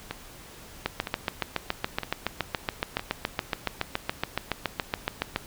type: two click trains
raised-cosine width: 0.3 ms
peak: -15 / -9 dBFS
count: 4 / 33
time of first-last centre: 0.11-2.995 / 0.86-5.361 s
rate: 1.04 / 7.11 Hz
effects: pink hiss -47 dBFS RMS until 5.46 s